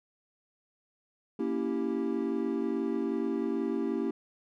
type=chord; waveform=triangle; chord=A# diminished seventh; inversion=none; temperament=equal with one note detuned; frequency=233.1 / 279.4 / 329.6 / 392 Hz; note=A#3 / C#4 / E4 / G4; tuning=0 / +14 / 0 / 0 cents; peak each=-32 dBFS; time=1.39-4.11 s; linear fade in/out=5 ms; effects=none